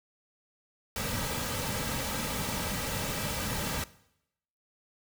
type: noise with comb filter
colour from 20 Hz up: pink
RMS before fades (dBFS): -33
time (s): 0.96-3.84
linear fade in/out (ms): 2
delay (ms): 2.8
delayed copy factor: -0.55
effects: noise-tail reverb RT60 0.8 s tail -19 dB re dry